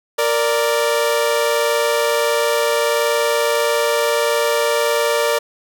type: tone pair together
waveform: sawtooth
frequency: 465.4 / 586.9 Hz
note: A#4 / D5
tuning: -3 / -1 cents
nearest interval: major third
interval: 402 cents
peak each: -14 dBFS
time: 0.18-5.39 s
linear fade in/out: 10 ms
effects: none